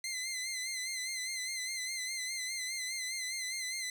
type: tone with vibrato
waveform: 15% pulse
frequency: 2060 Hz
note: C7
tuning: 28 cents flat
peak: -29 dBFS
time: 0.04-3.9 s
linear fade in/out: 2 ms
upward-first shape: sine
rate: 4.9 Hz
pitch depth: 51 cents each way
effects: none